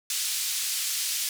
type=band-pass noise; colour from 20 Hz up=white; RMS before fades=-29 dBFS; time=0.1-1.29 s; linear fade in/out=2 ms; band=3000 to 9700 Hz; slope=12 dB/octave; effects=none